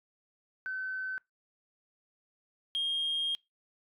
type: tone pair in turn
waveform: sine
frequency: 1525 / 3231 Hz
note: G6 / G#7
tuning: -48 / -48 cents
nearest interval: octave + minor second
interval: 1300 cents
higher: second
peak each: -33 / -27 dBFS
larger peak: second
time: 0.66-1.18 / 2.75-3.35 s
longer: second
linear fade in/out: 0 ms
effects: noise-tail reverb RT60 0.2 s tail -25 dB re dry + tanh soft clip ceiling -26 dBFS